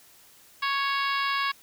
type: harmonic tone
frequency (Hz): 554.4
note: C#5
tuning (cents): 0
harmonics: 2 / 3 / 4 / 5 / 6 / 7 / 8 / 9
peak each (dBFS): -27 / -31 / -33 / -35 / -37 / -38 / -39 / -40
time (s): 0.62-1.52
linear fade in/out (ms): 10
effects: white hiss -55 dBFS RMS until 1.62 s